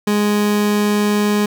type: tone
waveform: 30% pulse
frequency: 207.7 Hz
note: G#3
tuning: in tune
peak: -11 dBFS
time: 0.07-1.46 s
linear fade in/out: 5 ms
effects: none